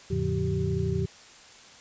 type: tone cluster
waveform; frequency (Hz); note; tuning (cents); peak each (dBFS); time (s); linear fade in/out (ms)
sine; 84.9 / 110.4 / 141.8 / 174.4 / 387.2; F2 / A2 / C#3 / F3 / G4; -48 / +6 / +40 / -2 / -21; -31; 0.1-1.06; 10
effects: white hiss -50 dBFS RMS until 1.8 s + resampled to 16000 Hz